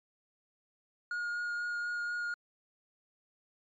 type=tone with vibrato; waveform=triangle; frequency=1431 Hz; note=F6; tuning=42 cents sharp; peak=-31 dBFS; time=1.11-2.34 s; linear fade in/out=2 ms; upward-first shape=triangle; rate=4.1 Hz; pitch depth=12 cents each way; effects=MP3 32 kbps